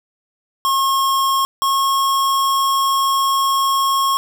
square tone pair in turn, 1082 / 1088.3 Hz, C#6 / C#6, -42 / -32 cents, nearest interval unison, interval 10 cents, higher second, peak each -15 dBFS, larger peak neither, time 0.65-1.45 / 1.62-4.17 s, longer second, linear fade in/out 0 ms, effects none

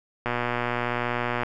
click train, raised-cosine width 0.5 ms, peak -11 dBFS, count 143, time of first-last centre 0.26-1.434 s, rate 121 Hz, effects none

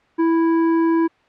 triangle tone with hard clipping, 329.6 Hz, E4, in tune, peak -16 dBFS, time 0.18-1.08 s, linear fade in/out 20 ms, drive 14 dB, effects white hiss -56 dBFS RMS until 1.28 s + low-pass 2000 Hz 12 dB/octave

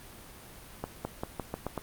accelerating click train, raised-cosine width 1 ms, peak -18 dBFS, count 7, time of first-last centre 0.84-1.777 s, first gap 210 ms, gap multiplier 0.88, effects pink hiss -49 dBFS RMS until 1.82 s + Opus 32 kbps

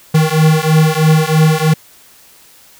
square beating tone pair, 155.56 / 158.66 Hz, D#3 / D#3, 0 / +34 cents, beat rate 3.1 Hz, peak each -12 dBFS, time 0.14-1.74 s, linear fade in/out 10 ms, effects white hiss -44 dBFS RMS until 2.79 s

